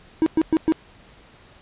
triangle tone bursts, 319 Hz, D#4, 43 cents sharp, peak -12 dBFS, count 4, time 0.22-0.722 s, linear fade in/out 0 ms, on 43 ms, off 110 ms, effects pink hiss -50 dBFS RMS until 1.61 s + resampled to 8000 Hz

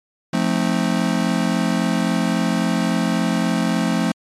square chord, F dominant seventh, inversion none, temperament just, 174.61 / 218.3 / 261.9 / 314.3 Hz, F3 / A3 / C4 / Eb4, 0 / -13 / +2 / +18 cents, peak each -22 / -22 / -24 / -28 dBFS, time 0.33-4.12 s, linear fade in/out 5 ms, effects low-pass 9000 Hz 12 dB/octave + MP3 64 kbps

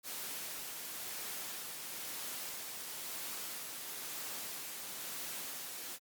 white noise with tremolo, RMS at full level -42 dBFS, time 0.03-5.99 s, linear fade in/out 50 ms, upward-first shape sine, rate 1 Hz, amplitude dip 25%, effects high-pass 150 Hz 12 dB/octave + Opus 48 kbps

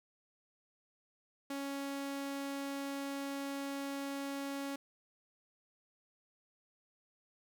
sawtooth tone, 277.8 Hz, C#4, 4 cents sharp, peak -34 dBFS, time 1.5-4.76 s, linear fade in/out 5 ms, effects none

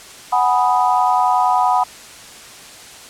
sine chord, G# minor seventh, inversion third, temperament equal, 740 / 830.6 / 987.8 / 1244.5 Hz, F#5 / G#5 / B5 / D#6, 0 / 0 / 0 / 0 cents, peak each -16 / -21 / -16 / -22 dBFS, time 0.32-1.84 s, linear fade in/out 10 ms, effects white hiss -38 dBFS RMS until 3.09 s + low-pass 9000 Hz 12 dB/octave

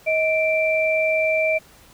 sine tone pair together, 633 / 2349 Hz, D#5 / D7, +30 / 0 cents, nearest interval octave + major seventh, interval 2270 cents, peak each -19 / -21 dBFS, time 0.06-1.59 s, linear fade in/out 20 ms, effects pink hiss -50 dBFS RMS until 1.93 s

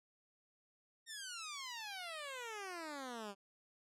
10% pulse exponential sweep, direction down, 1864.7 to 193.2 Hz, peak -36 dBFS, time 1.06-3.35 s, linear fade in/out 50 ms, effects low-pass 10000 Hz 12 dB/octave

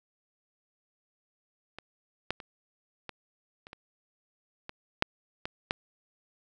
clicks, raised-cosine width 0.3 ms, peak -25 / -13 / -27 / -22 / -30 / -27 / -23 / -6 / -18 / -11 dBFS, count 10, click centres 1.786 / 2.306 / 2.402 / 3.093 / 3.669 / 3.731 / 4.694 / 5.024 / 5.455 / 5.709 s, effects none

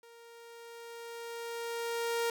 sawtooth tone with level ramp, 466.2 Hz, A#4, in tune, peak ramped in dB -50 to -25 dBFS, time 0.03-2.3 s, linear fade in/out 2 ms, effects none

